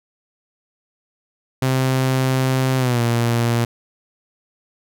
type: tone with pitch glide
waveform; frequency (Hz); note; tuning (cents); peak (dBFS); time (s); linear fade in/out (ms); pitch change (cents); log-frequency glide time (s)
sawtooth; 130.81 to 117.89; C3 to A#2; 0 to +20; -12; 1.62-3.65; 5; -180; 2.78-3.01
effects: none